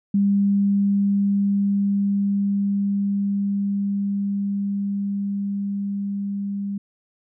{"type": "tone with level ramp", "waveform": "sine", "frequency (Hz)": 200, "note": "G3", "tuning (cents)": 35, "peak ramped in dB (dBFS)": [-15, -24], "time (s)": [0.14, 6.78], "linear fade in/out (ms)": 5, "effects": []}